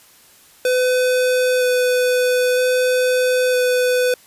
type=tone with vibrato; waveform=square; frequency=502 Hz; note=B4; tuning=28 cents sharp; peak=-15 dBFS; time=0.65-4.14 s; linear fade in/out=2 ms; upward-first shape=square; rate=0.52 Hz; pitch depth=8 cents each way; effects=white hiss -49 dBFS RMS until 4.26 s + resampled to 32000 Hz

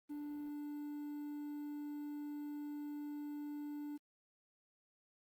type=tone with quantisation; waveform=triangle; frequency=293.7 Hz; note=D4; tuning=in tune; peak=-40 dBFS; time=0.09-3.98 s; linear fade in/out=20 ms; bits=11; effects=Opus 24 kbps

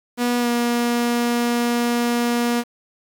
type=tone with pitch glide; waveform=sawtooth; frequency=242.5 to 238.6 Hz; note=B3 to A#3; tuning=-31 to +41 cents; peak=-14 dBFS; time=0.17-2.64 s; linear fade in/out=50 ms; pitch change=-28 cents; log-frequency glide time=0.39-0.48 s; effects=7-bit

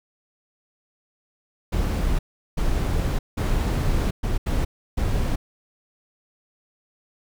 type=noise bursts at uneven times; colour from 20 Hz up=brown; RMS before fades=-22 dBFS; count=6; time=1.72-2.19 / 2.57-3.19 / 3.37-4.11 / 4.23-4.38 / 4.46-4.65 / 4.97-5.36 s; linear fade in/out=10 ms; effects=none

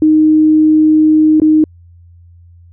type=tone with dropouts; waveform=sine; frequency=310 Hz; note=D#4; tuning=6 cents flat; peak=-5 dBFS; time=0.02-1.64 s; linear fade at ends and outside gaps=2 ms; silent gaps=1.4-1.418 s; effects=added 86 Hz sine -38 dBFS peak until 2.72 s

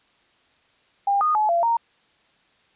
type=tone with pitch steps; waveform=sine; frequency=801 / 1232 / 854 / 684 / 928 Hz; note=G5 / D#6 / G#5 / F5 / A#5; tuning=+37 / -17 / +48 / -36 / -8 cents; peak=-17 dBFS; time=1.07-1.77 s; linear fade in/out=5 ms; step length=140 ms; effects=white hiss -61 dBFS RMS until 2.75 s + resampled to 8000 Hz

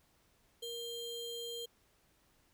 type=ring-modulated tone; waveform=square; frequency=1829 Hz; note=A#6; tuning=33 cents flat; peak=-38 dBFS; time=0.62-1.66 s; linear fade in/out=10 ms; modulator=1360 Hz; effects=pink hiss -71 dBFS RMS until 2.53 s

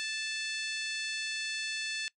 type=harmonic tone; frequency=878 Hz; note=A5; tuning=4 cents flat; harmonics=2 / 3 / 4 / 5 / 6 / 7 / 8 / 9 / 10; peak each=-39 / -38 / -41 / -41 / -46 / -47 / -50 / -50 / -51 dBFS; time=0-2.08 s; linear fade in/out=0 ms; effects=noise-tail reverb RT60 0.1 s tail -22 dB re dry

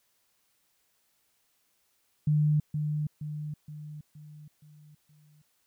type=tone with echo; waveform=sine; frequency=150.5 Hz; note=D3; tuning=43 cents sharp; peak=-21 dBFS; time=2.27-2.6 s; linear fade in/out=5 ms; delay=470 ms; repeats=6; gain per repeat=-6 dB; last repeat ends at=5.42 s; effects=white hiss -72 dBFS RMS until 5.66 s

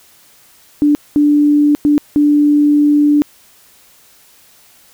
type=tone bursts at uneven times; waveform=sine; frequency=293.7 Hz; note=D4; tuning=in tune; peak=-7 dBFS; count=4; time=0.82-0.95 / 1.16-1.75 / 1.85-1.98 / 2.16-3.22 s; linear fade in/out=0 ms; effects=white hiss -47 dBFS RMS until 4.93 s

